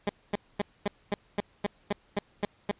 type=tone bursts; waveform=15% pulse; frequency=204.2 Hz; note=G#3; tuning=29 cents flat; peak=-19 dBFS; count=11; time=0.07-2.712 s; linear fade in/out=2 ms; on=22 ms; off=240 ms; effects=pink hiss -64 dBFS RMS until 2.79 s + resampled to 8000 Hz